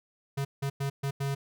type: tone bursts at uneven times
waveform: square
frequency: 138.59 Hz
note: C#3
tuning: in tune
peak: -29 dBFS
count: 5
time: 0.37-0.45 / 0.62-0.7 / 0.8-0.9 / 1.03-1.11 / 1.2-1.35 s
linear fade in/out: 10 ms
effects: none